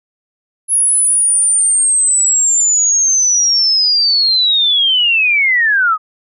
sine linear sweep, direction down, 10570 to 1221 Hz, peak -9 dBFS, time 0.68-5.98 s, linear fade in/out 50 ms, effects none

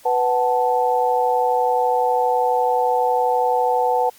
sine tone cluster, 495.8 / 745 / 877 Hz, B4 / F#5 / A5, +7 / +12 / -6 cents, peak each -20 dBFS, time 0.05-4.1 s, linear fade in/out 10 ms, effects white hiss -49 dBFS RMS until 4.18 s + Opus 48 kbps

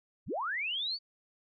sine linear sweep, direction up, 34.65 to 4623 Hz, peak -31 dBFS, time 0.26-0.99 s, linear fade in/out 50 ms, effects MP3 32 kbps

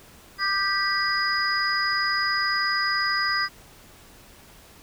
sine tone cluster, 1189 / 1566 / 1957 / 4937 Hz, D6 / G6 / B6 / D#8, +21 / -2 / -16 / -14 cents, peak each -27 dBFS, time 0.38-3.49 s, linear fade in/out 50 ms, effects pink hiss -50 dBFS RMS until 4.82 s

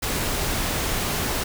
pink noise, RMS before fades -25 dBFS, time 0.02-1.44 s, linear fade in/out 10 ms, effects none

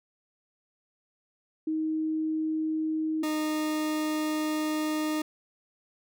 sine / 40% pulse tone pair in turn, 314.5 / 307.8 Hz, D#4 / D#4, +19 / -19 cents, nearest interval unison, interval 38 cents, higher first, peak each -26 dBFS, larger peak neither, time 1.67-3.23 / 3.23-5.22 s, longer second, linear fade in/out 5 ms, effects none

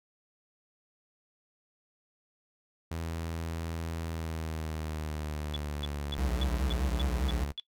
sawtooth tone with pitch glide, 82.41 to 71.74 Hz, E2 to D2, 0 to -40 cents, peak -30 dBFS, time 2.91-7.52 s, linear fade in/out 5 ms, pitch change -240 cents, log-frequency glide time 4.01-6.15 s
sine tone bursts, 3431 Hz, A7, 44 cents flat, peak -34 dBFS, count 8, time 5.54-7.598 s, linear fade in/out 0 ms, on 21 ms, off 270 ms
square tone with vibrato, 61.74 Hz, B1, in tune, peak -30 dBFS, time 6.18-7.44 s, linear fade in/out 0 ms, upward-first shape sine, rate 4.9 Hz, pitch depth 91 cents each way
effects noise-tail reverb RT60 0.1 s tail -19 dB re dry

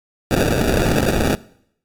violet noise with sample-and-hold, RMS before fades -17 dBFS, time 0.31-1.35 s, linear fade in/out 0 ms, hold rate 1050 Hz, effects noise-tail reverb RT60 0.7 s tail -21 dB re dry + AAC 64 kbps

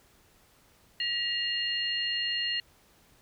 sine tone cluster, 1915 / 2822 / 4267 Hz, A#6 / F7 / C8, +46 / +17 / +33 cents, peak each -34 / -30 / -34 dBFS, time 1-2.6 s, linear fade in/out 2 ms, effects pink hiss -62 dBFS RMS until 3.21 s

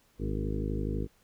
harmonic tone with a mistuned harmonic, 52.1 Hz, G#1, 6 cents sharp, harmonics 1 / 2 / 3 / 4 / 5 / 6 / 7 / 8 / 9, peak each -33 / -36 / -38 / -39 / -40 / -41 / -41 / -42 / -43 dBFS, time 0.18-1.08 s, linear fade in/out 50 ms, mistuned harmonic 5, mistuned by +39 cents, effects pink hiss -66 dBFS RMS until 1.23 s

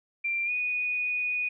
sine tone with pitch glide, 2367 to 2473 Hz, D7 to D#7, +13 to -11 cents, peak -26 dBFS, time 0.24-1.49 s, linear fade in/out 10 ms, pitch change +76 cents, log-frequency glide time 0.45-0.51 s, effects none

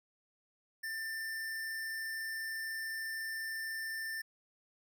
square tone, 1787 Hz, A6, 26 cents sharp, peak -38 dBFS, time 0.83-4.22 s, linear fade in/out 10 ms, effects none

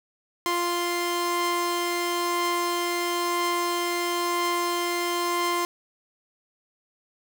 sawtooth tone pair together, 348.5 / 1046.5 Hz, F4 / C6, -4 / 0 cents, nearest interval octave + perfect fifth, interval 1904 cents, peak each -23 dBFS, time 0.46-5.65 s, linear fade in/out 0 ms, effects none

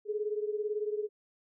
sine beating tone pair, 417.1 / 435.1 Hz, G#4 / A4, +7 / -19 cents, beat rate 18 Hz, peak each -32 / -36 dBFS, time 0.05-1.09 s, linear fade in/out 50 ms, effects none

